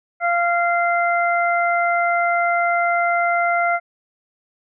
harmonic tone, 692 Hz, F5, 16 cents flat, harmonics 1 / 2 / 3, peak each -18 / -21 / -23 dBFS, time 0.2-3.8 s, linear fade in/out 50 ms, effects none

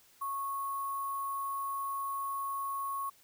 sine tone with sample-and-hold, 1100 Hz, C#6, 14 cents flat, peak -33 dBFS, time 0.21-3.1 s, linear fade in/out 10 ms, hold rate 11025 Hz, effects white hiss -63 dBFS RMS until 3.23 s

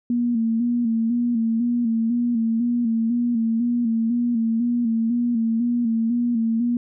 sine tone with vibrato, 233.1 Hz, A#3, in tune, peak -18 dBFS, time 0.1-6.77 s, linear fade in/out 2 ms, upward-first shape square, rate 2 Hz, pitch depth 51 cents each way, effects none

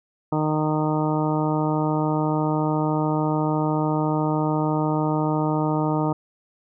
harmonic tone, 153.9 Hz, D#3, 19 cents flat, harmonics 1 / 2 / 3 / 4 / 5 / 6 / 7 / 8, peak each -24 / -24 / -30 / -30 / -31 / -29 / -39 / -33 dBFS, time 0.32-6.13 s, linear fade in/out 5 ms, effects none

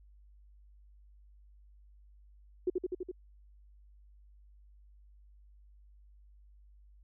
sine tone with echo, 364.4 Hz, F#4, 26 cents flat, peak -26 dBFS, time 2.67-2.7 s, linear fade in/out 5 ms, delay 83 ms, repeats 5, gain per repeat -2 dB, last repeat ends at 3.115 s, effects added 50 Hz sine -56 dBFS peak until 7.03 s

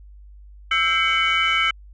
sine tone cluster, 1321 / 1575 / 2078 / 2249 / 3001 Hz, E6 / G6 / C7 / C#7 / F#7, +3 / +8 / -12 / +24 / +24 cents, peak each -21 / -26 / -25 / -21 / -22 dBFS, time 0.71-1.71 s, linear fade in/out 5 ms, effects tanh soft clip ceiling -10 dBFS + added 50 Hz sine -41 dBFS peak until 1.93 s

